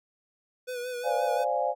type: tone with vibrato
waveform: square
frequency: 493.9 Hz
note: B4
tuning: in tune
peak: -33 dBFS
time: 0.67-1.45 s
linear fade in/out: 20 ms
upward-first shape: sine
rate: 5.7 Hz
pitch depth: 40 cents each way
type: chord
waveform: sine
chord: D half-diminished seventh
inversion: third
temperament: equal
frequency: 523.3 / 587.3 / 698.5 / 830.6 Hz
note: C5 / D5 / F5 / Ab5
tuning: 0 / 0 / 0 / 0 cents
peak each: -30 dBFS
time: 1.03-1.75 s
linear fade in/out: 50 ms
effects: none